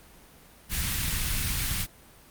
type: band-stop noise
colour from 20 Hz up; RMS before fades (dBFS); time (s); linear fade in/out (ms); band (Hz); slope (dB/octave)
pink; -28; 0.69-1.87; 50; 140 to 2000; 12
effects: pink hiss -53 dBFS RMS until 2.3 s + Opus 32 kbps